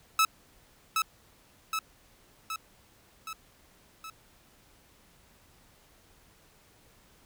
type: tone with echo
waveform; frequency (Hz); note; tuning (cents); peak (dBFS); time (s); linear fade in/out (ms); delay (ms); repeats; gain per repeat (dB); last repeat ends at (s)
sawtooth; 1300; E6; -24; -17; 0.19-0.25; 2; 770; 5; -4; 4.1
effects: pink hiss -61 dBFS RMS until 7.25 s